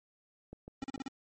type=click train; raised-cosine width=2 ms; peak=-32 dBFS; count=4; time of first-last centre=0.53-0.978 s; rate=6.69 Hz
type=tone bursts; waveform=square; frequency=269 Hz; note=C4; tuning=48 cents sharp; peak=-37 dBFS; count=5; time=0.82-1.081 s; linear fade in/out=2 ms; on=21 ms; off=39 ms
effects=MP3 32 kbps